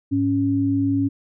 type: tone pair together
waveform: sine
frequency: 104.5 / 277.6 Hz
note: G#2 / C#4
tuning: +11 / +3 cents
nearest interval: octave + perfect fourth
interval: 1692 cents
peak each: -24 / -18 dBFS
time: 0.11-1.09 s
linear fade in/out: 20 ms
effects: none